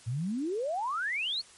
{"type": "exponential sweep", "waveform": "sine", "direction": "up", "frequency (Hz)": [107.9, 4521], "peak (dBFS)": -29, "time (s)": [0.06, 1.42], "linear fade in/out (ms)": 20, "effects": ["white hiss -55 dBFS RMS until 1.57 s", "MP3 48 kbps"]}